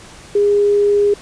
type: tone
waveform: sine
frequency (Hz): 408.8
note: G#4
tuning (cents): -27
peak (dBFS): -10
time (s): 0.35-1.14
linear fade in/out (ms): 5
effects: pink hiss -39 dBFS RMS until 1.21 s + resampled to 22050 Hz